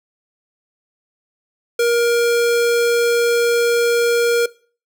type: tone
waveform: square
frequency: 471.9 Hz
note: A#4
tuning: 21 cents sharp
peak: -14 dBFS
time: 1.79-4.46 s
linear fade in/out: 5 ms
effects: noise-tail reverb RT60 0.4 s tail -21 dB re dry